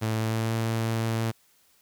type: tone with pitch glide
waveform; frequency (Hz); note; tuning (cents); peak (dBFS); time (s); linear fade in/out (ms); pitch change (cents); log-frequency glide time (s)
sawtooth; 110.4 to 113.24; A2 to A#2; +6 to -50; -21; 0.01-1.32; 20; +44; 0.15-0.54
effects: white hiss -63 dBFS RMS until 1.81 s